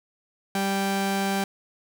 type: tone pair together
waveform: sawtooth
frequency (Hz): 196 / 392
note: G3 / G4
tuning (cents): 0 / 0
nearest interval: octave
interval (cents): 1200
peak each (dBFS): -21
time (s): 0.55-1.44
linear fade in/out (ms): 2
effects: none